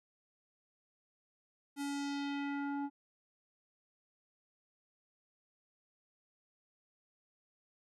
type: tone with low-pass filter sweep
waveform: square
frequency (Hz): 282.9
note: C#4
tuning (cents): +35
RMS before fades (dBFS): -38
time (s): 1.76-2.9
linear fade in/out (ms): 50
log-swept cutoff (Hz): 12000 to 830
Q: 1.6
effects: none